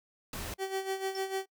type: noise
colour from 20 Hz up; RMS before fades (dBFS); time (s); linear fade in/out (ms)
pink; -39; 0.33-0.54; 2
type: tone with tremolo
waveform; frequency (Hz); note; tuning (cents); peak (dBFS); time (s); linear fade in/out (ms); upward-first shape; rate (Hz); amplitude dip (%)
30% pulse; 384.4; G4; -34; -27; 0.58-1.46; 50; sine; 6.7; 70
type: tone with exponential decay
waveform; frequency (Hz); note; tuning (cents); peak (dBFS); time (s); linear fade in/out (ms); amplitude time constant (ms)
triangle; 5410; E8; +44; -35; 1.15-1.26; 1; 22
effects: noise-tail reverb RT60 0.1 s tail -23 dB re dry